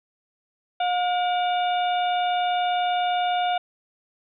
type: harmonic tone with a mistuned harmonic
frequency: 717 Hz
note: F5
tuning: 45 cents sharp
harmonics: 1 / 2 / 3 / 4 / 5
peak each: -21 / -33 / -36 / -35 / -34 dBFS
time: 0.8-3.58 s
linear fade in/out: 5 ms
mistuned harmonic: 3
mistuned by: +120 cents
effects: none